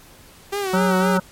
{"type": "tone with vibrato", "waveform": "sawtooth", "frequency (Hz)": 389.3, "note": "G4", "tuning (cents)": -12, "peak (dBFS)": -18, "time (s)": [0.52, 1.18], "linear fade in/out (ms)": 10, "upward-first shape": "sine", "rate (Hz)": 3.9, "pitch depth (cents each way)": 81}
{"type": "harmonic tone", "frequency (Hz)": 185, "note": "F#3", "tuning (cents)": 0, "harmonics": [1, 3, 5, 7, 8], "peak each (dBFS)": [-18, -23, -25, -26, -27], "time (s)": [0.73, 1.2], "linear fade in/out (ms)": 10}
{"effects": ["pink hiss -47 dBFS RMS until 1.31 s", "MP3 64 kbps"]}